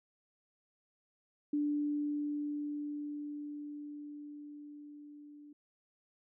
sine tone with level ramp, 293.7 Hz, D4, in tune, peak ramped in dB -29 to -51 dBFS, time 1.53-5.53 s, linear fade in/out 5 ms, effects none

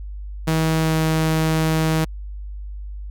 sawtooth tone with pitch glide, 160 to 158.99 Hz, D#3 to D#3, +49 to +38 cents, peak -13 dBFS, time 0.47-2.05 s, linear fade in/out 10 ms, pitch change -11 cents, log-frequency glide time 0.82-0.94 s, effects added 50 Hz sine -29 dBFS peak until 3.1 s

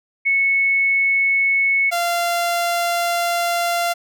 sine / sawtooth tone pair in turn, 2204 / 690.8 Hz, C#7 / F5, -11 / -19 cents, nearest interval octave + minor sixth, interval 2008 cents, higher first, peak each -14 dBFS, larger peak neither, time 0.25-1.91 / 1.91-3.94 s, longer second, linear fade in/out 20 ms, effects none

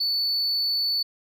sine tone, 4473 Hz, C#8, 15 cents sharp, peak -19 dBFS, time 0-1.03 s, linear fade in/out 10 ms, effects tanh soft clip ceiling -21 dBFS

